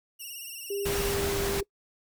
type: tone with vibrato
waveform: 5% pulse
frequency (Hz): 2794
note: F7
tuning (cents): 0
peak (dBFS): -30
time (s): 0.19-1.15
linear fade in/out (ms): 20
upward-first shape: sine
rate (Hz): 18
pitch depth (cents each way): 68
type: tone with pitch glide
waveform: sine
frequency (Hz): 401.3 to 397.4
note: G4 to G4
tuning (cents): +41 to +24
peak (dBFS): -29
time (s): 0.7-1.63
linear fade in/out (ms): 5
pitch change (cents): -17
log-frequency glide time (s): 0.92-1.41
type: noise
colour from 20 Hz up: pink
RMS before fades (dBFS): -31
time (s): 0.85-1.61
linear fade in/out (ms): 10
effects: noise-tail reverb RT60 0.1 s tail -22 dB re dry